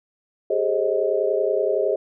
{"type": "tone cluster", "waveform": "sine", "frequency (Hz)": [394.5, 425.2, 535, 628], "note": ["G4", "G#4", "C5", "D#5"], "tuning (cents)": [11, 41, 38, 16], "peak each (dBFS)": -24, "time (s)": [0.5, 1.96], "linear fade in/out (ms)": 5, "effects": []}